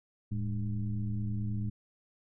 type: tone with frequency modulation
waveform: sine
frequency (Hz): 109.3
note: A2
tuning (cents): -11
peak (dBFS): -30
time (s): 0.31-1.7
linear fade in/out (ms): 10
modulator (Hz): 94.6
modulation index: 1
effects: none